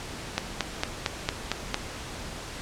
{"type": "click train", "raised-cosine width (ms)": 0.2, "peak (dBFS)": -7, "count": 7, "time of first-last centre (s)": [0.38, 1.744], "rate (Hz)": 4.4, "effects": ["pink hiss -38 dBFS RMS until 2.61 s", "low-pass 8000 Hz 12 dB/octave"]}